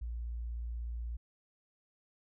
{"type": "tone", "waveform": "sine", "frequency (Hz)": 58.27, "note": "A#1", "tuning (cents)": 0, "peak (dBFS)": -36, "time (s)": [0.01, 1.17], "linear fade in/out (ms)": 10, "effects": []}